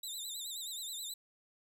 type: tone with vibrato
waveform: 20% pulse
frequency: 3786 Hz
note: A#7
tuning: 26 cents sharp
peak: -34 dBFS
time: 0.03-1.14 s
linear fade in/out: 5 ms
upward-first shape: sine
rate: 9.4 Hz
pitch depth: 110 cents each way
effects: none